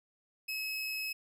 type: tone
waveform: 30% pulse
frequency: 2571 Hz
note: E7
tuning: 44 cents flat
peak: -32 dBFS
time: 0.48-1.13 s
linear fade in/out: 10 ms
effects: none